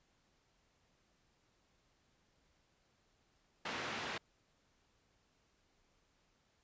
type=band-pass noise; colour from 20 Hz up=white; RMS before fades=-42 dBFS; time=3.65-4.18 s; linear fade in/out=5 ms; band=110 to 2500 Hz; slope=12 dB/octave; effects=pink hiss -75 dBFS RMS until 6.63 s + resampled to 16000 Hz